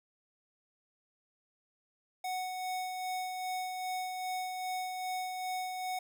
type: tone with tremolo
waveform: square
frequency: 740 Hz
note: F#5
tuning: in tune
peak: -34 dBFS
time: 2.24-5.99 s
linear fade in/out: 5 ms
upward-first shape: sine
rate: 2.5 Hz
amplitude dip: 35%
effects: none